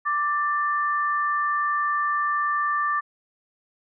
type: tone pair together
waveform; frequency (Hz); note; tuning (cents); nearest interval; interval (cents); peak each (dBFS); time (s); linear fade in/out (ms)
sine; 1174.7 / 1779.5; D6 / A6; 0 / +19; perfect fifth; 719; -22 / -27; 0.05-3.01; 20
effects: none